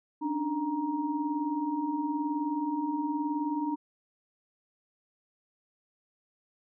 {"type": "tone cluster", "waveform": "sine", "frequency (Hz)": [280.5, 299.5, 939], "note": ["C#4", "D4", "A#5"], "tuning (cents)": [21, 34, 12], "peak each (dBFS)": [-36, -30, -34], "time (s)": [0.21, 3.76], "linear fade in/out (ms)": 20, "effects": []}